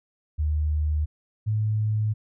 sine tone pair in turn, 76 / 107.48 Hz, D#2 / A2, -40 / -40 cents, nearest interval tritone, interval 600 cents, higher second, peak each -21 dBFS, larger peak neither, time 0.38-1.06 / 1.46-2.14 s, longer neither, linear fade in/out 20 ms, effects none

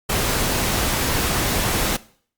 pink noise, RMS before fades -21 dBFS, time 0.09-1.97 s, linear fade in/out 10 ms, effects noise-tail reverb RT60 0.5 s tail -19 dB re dry + Opus 48 kbps

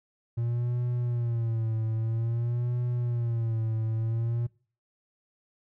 triangle tone with vibrato, 116.54 Hz, A#2, in tune, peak -24 dBFS, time 0.37-4.47 s, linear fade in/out 10 ms, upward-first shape sine, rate 0.51 Hz, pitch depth 82 cents each way, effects noise-tail reverb RT60 0.4 s tail -22 dB re dry

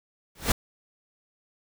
pink noise with exponential growth, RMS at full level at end -18 dBFS, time 0.35-0.52 s, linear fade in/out 5 ms, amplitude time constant 36 ms, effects none

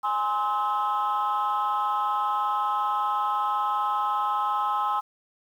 sine chord, Ab augmented, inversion none, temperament equal with one note detuned, 830.6 / 1046.5 / 1287.7 Hz, Ab5 / C6 / E6, 0 / 0 / -41 cents, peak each -26 dBFS, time 0.03-5.01 s, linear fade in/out 20 ms, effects tanh soft clip ceiling -18 dBFS + 9-bit

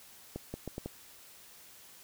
accelerating click train, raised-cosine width 2 ms, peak -24 dBFS, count 5, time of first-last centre 0.36-0.86 s, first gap 180 ms, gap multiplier 0.76, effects white hiss -55 dBFS RMS until 2.03 s

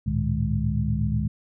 sine tone cluster, 70.1 / 107.7 / 115.9 / 153.8 / 208.3 Hz, C#2 / A2 / A#2 / D#3 / G#3, +20 / -37 / -10 / -20 / +5 cents, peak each -28 dBFS, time 0.06-1.28 s, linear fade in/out 10 ms, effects none

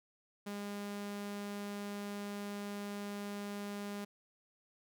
sawtooth tone, 203.5 Hz, G#3, 35 cents flat, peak -36 dBFS, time 0.46-4.05 s, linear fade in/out 10 ms, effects none

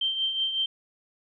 sine tone with tremolo, 3136 Hz, G7, in tune, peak -22 dBFS, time 0.01-0.66 s, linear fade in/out 5 ms, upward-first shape triangle, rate 5.4 Hz, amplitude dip 60%, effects none

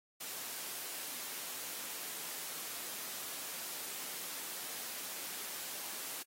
white noise, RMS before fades -43 dBFS, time 0.2-6.23 s, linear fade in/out 10 ms, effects high-pass 200 Hz 12 dB/octave + AAC 48 kbps

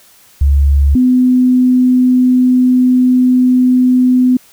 sine tone pair in turn, 70.3 / 252.4 Hz, C#2 / B3, +25 / +38 cents, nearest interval octave + minor seventh, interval 2213 cents, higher second, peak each -6 dBFS, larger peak neither, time 0.41-0.95 / 0.95-4.37 s, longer second, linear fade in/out 5 ms, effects white hiss -45 dBFS RMS until 4.52 s

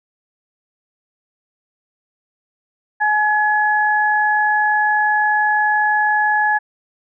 sine tone pair together, 846 / 1694.2 Hz, G#5 / G#6, +32 / +34 cents, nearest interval octave, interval 1202 cents, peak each -16 dBFS, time 3-6.59 s, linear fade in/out 20 ms, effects none

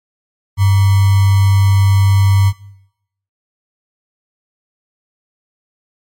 sine tone with sample-and-hold, 98.1 Hz, G2, 2 cents sharp, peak -7 dBFS, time 0.57-2.53 s, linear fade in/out 50 ms, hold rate 1050 Hz, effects noise-tail reverb RT60 0.8 s tail -20 dB re dry + MP3 64 kbps

